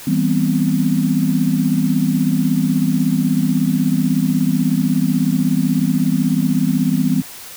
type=chord; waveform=sine; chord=C major seventh; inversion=first; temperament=just; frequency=163.52 / 196.22 / 245.3 / 261.6 Hz; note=E3 / G3 / B3 / C4; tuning=-14 / +2 / -12 / 0 cents; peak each=-19 dBFS; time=0.07-7.22 s; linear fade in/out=5 ms; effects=white hiss -35 dBFS RMS until 7.56 s